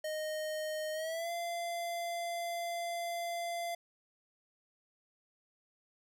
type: tone with pitch glide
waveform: square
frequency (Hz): 619 to 686.8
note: D#5 to F5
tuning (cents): -9 to -29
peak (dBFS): -36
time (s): 0.04-3.75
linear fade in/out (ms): 5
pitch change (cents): +180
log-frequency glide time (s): 0.93-1.31
effects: none